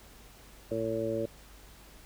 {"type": "harmonic tone", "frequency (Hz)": 112.6, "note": "A2", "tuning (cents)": 40, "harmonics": [1, 2, 3, 4, 5], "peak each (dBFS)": [-40, -39, -35, -35, -33], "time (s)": [0.71, 1.26], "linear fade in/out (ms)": 5, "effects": ["added 50 Hz sine -55 dBFS peak until 2.05 s", "pink hiss -55 dBFS RMS until 2.05 s"]}